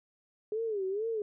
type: tone with vibrato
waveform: sine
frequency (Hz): 415.3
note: G#4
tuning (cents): 0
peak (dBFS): -30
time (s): 0.52-1.22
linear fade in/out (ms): 2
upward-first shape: sine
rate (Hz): 2.2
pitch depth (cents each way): 170
effects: none